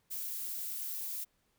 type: noise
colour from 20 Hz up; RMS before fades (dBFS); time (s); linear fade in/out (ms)
violet; -39; 0.1-1.25; 20
effects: pink hiss -75 dBFS RMS until 1.58 s